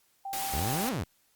sine tone, 784 Hz, G5, in tune, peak -34 dBFS, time 0.25-0.89 s, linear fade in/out 5 ms
white noise, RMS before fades -35 dBFS, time 0.33-0.89 s, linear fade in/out 0 ms
sawtooth exponential two-way sweep, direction up then down, 63.3 to 278.2 to 70.4 Hz, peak -26 dBFS, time 0.53-1.04 s, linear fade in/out 10 ms, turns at 0.9 s
effects white hiss -68 dBFS RMS until 1.35 s + Opus 48 kbps

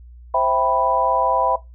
sine chord, C major seventh, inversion none, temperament equal, 523.3 / 659.3 / 784 / 987.8 Hz, C5 / E5 / G5 / B5, 0 / 0 / 0 / 0 cents, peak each -24 / -20 / -22 / -19 dBFS, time 0.34-1.56 s, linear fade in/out 5 ms, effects noise-tail reverb RT60 0.2 s tail -17 dB re dry + added 60 Hz sine -39 dBFS peak until 1.74 s

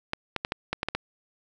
clicks, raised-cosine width 0.3 ms, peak -11 dBFS, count 8, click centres 0.134 / 0.363 / 0.449 / 0.521 / 0.73 / 0.831 / 0.886 / 0.95 s, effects none

